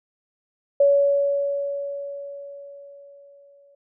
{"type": "tone with exponential decay", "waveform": "sine", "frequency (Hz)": 564, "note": "C#5", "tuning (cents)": 30, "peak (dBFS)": -12, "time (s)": [0.8, 3.75], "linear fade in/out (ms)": 5, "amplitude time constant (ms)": 640, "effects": []}